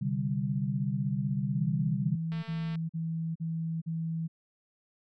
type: chord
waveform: sine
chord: C suspended second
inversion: none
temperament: equal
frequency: 130.81 / 146.83 / 196 Hz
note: C3 / D3 / G3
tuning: 0 / 0 / 0 cents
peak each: -32 dBFS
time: 0.01-2.16 s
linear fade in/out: 10 ms
type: tone bursts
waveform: sine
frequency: 163.3 Hz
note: E3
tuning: 16 cents flat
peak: -30 dBFS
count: 6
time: 1.55-4.28 s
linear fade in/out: 20 ms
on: 420 ms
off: 42 ms
type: click train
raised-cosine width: 0.3 ms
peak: -32 dBFS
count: 99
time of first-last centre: 2.32-2.756 s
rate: 225 Hz
effects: none